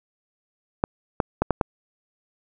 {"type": "clicks", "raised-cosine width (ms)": 1, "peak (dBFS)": -5, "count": 5, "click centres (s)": [0.839, 1.202, 1.42, 1.507, 1.612], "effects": []}